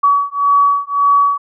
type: beating tone pair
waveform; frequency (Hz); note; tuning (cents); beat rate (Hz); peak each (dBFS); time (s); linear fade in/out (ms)
sine; 1134 / 1135.8; C#6 / C#6; +39 / +42; 1.8; -13; 0.03-1.38; 10
effects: none